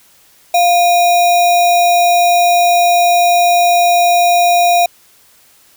sine tone with sample-and-hold, 699 Hz, F5, 1 cent sharp, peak -7 dBFS, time 0.54-4.86 s, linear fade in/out 5 ms, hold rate 3150 Hz, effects white hiss -48 dBFS RMS until 5.76 s

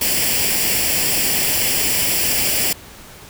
white noise with comb filter, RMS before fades -18 dBFS, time 0.01-2.73 s, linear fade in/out 5 ms, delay 0.39 ms, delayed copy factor +0.65, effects pink hiss -40 dBFS RMS until 3.29 s

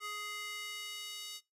square tone with high-pass filter sweep, 416.8 Hz, G#4, 6 cents sharp, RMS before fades -43 dBFS, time 0-1.41 s, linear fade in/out 50 ms, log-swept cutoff 1400 to 3800 Hz, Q 1.6, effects noise-tail reverb RT60 0.2 s tail -20 dB re dry + resampled to 32000 Hz

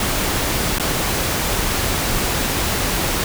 pink noise with dropouts, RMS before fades -20 dBFS, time 0-3.24 s, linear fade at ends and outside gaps 2 ms, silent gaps 0.785-0.797 s, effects none

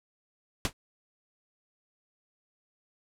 pink noise with exponential decay, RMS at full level -24 dBFS, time 0.65-0.73 s, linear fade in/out 0 ms, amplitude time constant 16 ms, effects low-pass 10000 Hz 12 dB/octave

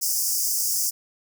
pink high-pass noise, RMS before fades -24 dBFS, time 0.01-0.91 s, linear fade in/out 20 ms, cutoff 5000 Hz, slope 96 dB/octave, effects none

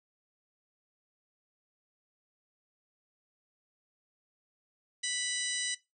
harmonic tone with a mistuned harmonic, 987.8 Hz, B5, in tune, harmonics 2 / 3 / 4 / 5 / 6 / 7 / 8, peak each -39 / -39 / -37 / -44 / -38 / -45 / -37 dBFS, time 5.03-5.75 s, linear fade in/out 10 ms, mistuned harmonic 8, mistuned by +57 cents, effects noise-tail reverb RT60 0.2 s tail -17 dB re dry

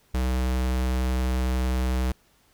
square tone, 63.5 Hz, B1, 49 cents sharp, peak -23 dBFS, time 0.14-2.12 s, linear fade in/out 5 ms, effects pink hiss -62 dBFS RMS until 2.53 s

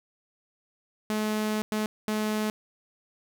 sawtooth tone bursts at uneven times, 214.2 Hz, A3, 46 cents flat, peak -22 dBFS, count 3, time 1.1-1.62 / 1.72-1.86 / 2.08-2.5 s, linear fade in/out 0 ms, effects none

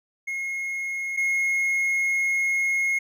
triangle tone pair in turn, 2158 / 2158 Hz, C#7 / C#7, -47 / -47 cents, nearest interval unison, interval 0 cents, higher neither, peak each -25 / -19 dBFS, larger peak second, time 0.27-1.17 / 1.17-2.99 s, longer second, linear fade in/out 10 ms, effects none

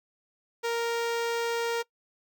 sawtooth tone with notch filter, 466.2 Hz, A#4, in tune, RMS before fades -29 dBFS, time 0.63-1.83 s, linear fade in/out 20 ms, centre 11000 Hz, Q 1, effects noise-tail reverb RT60 0.1 s tail -22 dB re dry

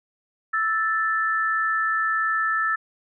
sine tone pair together, 1318.5 / 1760 Hz, E6 / A6, 0 / 0 cents, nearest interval perfect fourth, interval 500 cents, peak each -23 dBFS, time 0.53-2.76 s, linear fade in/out 10 ms, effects none

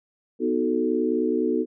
sine chord, B dominant seventh, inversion none, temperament equal, 246.9 / 311.1 / 370 / 440 Hz, B3 / D#4 / F#4 / A4, 0 / 0 / 0 / 0 cents, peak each -26 dBFS, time 0.39-1.66 s, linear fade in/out 50 ms, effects none

